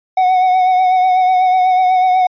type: tone with vibrato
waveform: triangle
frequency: 740 Hz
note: F#5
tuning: in tune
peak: -7 dBFS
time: 0.17-2.27 s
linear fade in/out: 5 ms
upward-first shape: triangle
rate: 8.1 Hz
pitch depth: 34 cents each way
effects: resampled to 11025 Hz